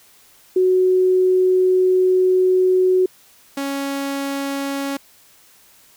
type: tone pair in turn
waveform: sine / sawtooth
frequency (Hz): 370 / 277.2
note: F#4 / C#4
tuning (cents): 0 / 0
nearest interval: perfect fourth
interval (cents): 500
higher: first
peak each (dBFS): -12 / -18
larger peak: first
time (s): 0.56-3.06 / 3.57-4.97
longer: first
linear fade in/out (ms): 5
effects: white hiss -51 dBFS RMS until 5.96 s